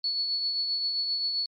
sine tone with tremolo, 4414 Hz, C#8, 8 cents flat, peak -24 dBFS, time 0.04-1.46 s, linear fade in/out 2 ms, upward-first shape triangle, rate 7.6 Hz, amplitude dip 40%, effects MP3 32 kbps

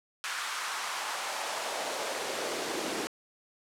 pink noise with high-pass filter sweep, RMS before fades -34 dBFS, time 0.24-3.07 s, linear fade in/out 0 ms, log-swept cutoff 1400 to 310 Hz, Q 1.8, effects low-pass 9000 Hz 12 dB/octave

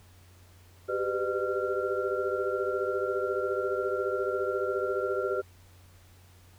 sine tone cluster, 384.5 / 398.9 / 503 / 603 / 1378 Hz, G4 / G4 / B4 / D5 / F6, -33 / +30 / +32 / +46 / -24 cents, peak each -32 / -34 / -32 / -35 / -35 dBFS, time 0.88-5.42 s, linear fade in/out 20 ms, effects added 90 Hz sine -54 dBFS peak until 6.58 s + pink hiss -60 dBFS RMS until 6.58 s

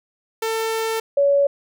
sawtooth / sine tone pair in turn, 447.3 / 563.8 Hz, A4 / C#5, +28 / +29 cents, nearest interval major third, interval 401 cents, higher second, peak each -17 / -13 dBFS, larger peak second, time 0.42-1 / 1.17-1.47 s, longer first, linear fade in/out 5 ms, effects none

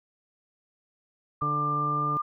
sine tone with pitch glide, 1191 to 1198.6 Hz, D6 to D6, +24 to +35 cents, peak -25 dBFS, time 1.41-2.22 s, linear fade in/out 10 ms, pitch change +11 cents, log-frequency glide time 1.88-2.07 s
harmonic tone, 147 Hz, D3, 2 cents sharp, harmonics 1 / 2 / 3 / 4 / 5 / 6 / 7, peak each -32 / -37 / -40 / -45 / -48 / -48 / -50 dBFS, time 1.42-2.17 s, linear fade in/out 0 ms
effects none

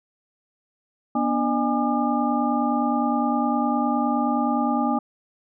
sine tone cluster, 242.2 / 291.9 / 606 / 821 / 1204 Hz, B3 / D4 / D#5 / G#5 / D6, -34 / -10 / -46 / -20 / +43 cents, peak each -23 / -26 / -31 / -25 / -29 dBFS, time 1.15-4.99 s, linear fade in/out 5 ms, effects none

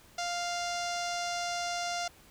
sawtooth tone with low-pass filter, 698.5 Hz, F5, in tune, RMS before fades -34 dBFS, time 0.18-2.08 s, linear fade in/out 5 ms, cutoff 5900 Hz, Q 3, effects pink hiss -58 dBFS RMS until 2.3 s

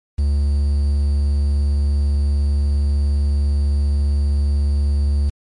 triangle tone with quantisation, 71.4 Hz, D2, 48 cents flat, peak -12 dBFS, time 0.18-5.3 s, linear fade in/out 10 ms, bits 7, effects MP3 48 kbps

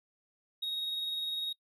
triangle tone with tremolo, 3761 Hz, A#7, 15 cents sharp, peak -29 dBFS, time 0.62-1.53 s, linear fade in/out 10 ms, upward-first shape sine, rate 20 Hz, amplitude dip 30%, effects noise-tail reverb RT60 0.1 s tail -25 dB re dry + tanh soft clip ceiling -26 dBFS

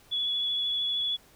sine tone with vibrato, 3400 Hz, G#7, 40 cents sharp, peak -26 dBFS, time 0.11-1.17 s, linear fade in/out 20 ms, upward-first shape sine, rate 13 Hz, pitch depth 17 cents each way, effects pink hiss -58 dBFS RMS until 1.35 s

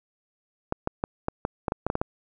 clicks, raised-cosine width 1 ms, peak -11 dBFS, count 11, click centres 0.724 / 0.874 / 1.039 / 1.284 / 1.451 / 1.682 / 1.721 / 1.866 / 1.901 / 1.954 / 2.015 s, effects none

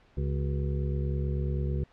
harmonic tone with a mistuned harmonic, 69.2 Hz, C#2, 2 cents flat, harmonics 1 / 2 / 3 / 5 / 6 / 7, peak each -29 / -31 / -39 / -39 / -46 / -44 dBFS, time 0.17-1.84 s, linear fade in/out 5 ms, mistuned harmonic 5, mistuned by +110 cents, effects pink hiss -61 dBFS RMS until 1.92 s + low-pass 3000 Hz 12 dB/octave

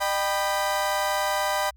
30% pulse chord, Eb augmented, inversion none, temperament equal with one note detuned, 607 / 784 / 987.8 Hz, Eb5 / G5 / B5, -43 / 0 / 0 cents, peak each -25 dBFS, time 0-1.71 s, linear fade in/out 20 ms, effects added 62 Hz sine -50 dBFS peak until 1.76 s

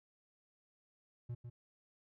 triangle tone with echo, 120 Hz, B2, 49 cents flat, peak -37 dBFS, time 1.29-1.35 s, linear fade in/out 10 ms, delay 150 ms, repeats 1, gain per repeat -6 dB, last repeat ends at 1.5 s, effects none

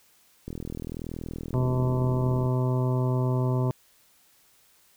click train, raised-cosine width 3 ms, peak -22 dBFS, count 82, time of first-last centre 0.48-2.46 s, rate 40.9 Hz
harmonic tone, 127.1 Hz, C3, 50 cents flat, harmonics 1 / 2 / 3 / 4 / 5 / 7 / 8 / 9, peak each -23 / -32 / -32 / -39 / -36 / -39 / -40 / -46 dBFS, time 1.54-3.71 s, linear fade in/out 0 ms
effects white hiss -61 dBFS RMS until 4.96 s

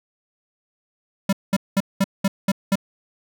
square tone bursts, 195.6 Hz, G3, 4 cents flat, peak -16 dBFS, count 7, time 1.29-2.756 s, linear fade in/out 5 ms, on 38 ms, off 200 ms, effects none

